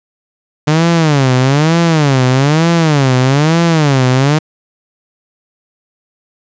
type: tone with vibrato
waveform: sawtooth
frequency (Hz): 146.83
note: D3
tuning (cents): 0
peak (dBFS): -4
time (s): 0.67-4.39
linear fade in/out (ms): 10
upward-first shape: sine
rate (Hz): 1.1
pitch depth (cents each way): 250
effects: resampled to 16000 Hz + 7-bit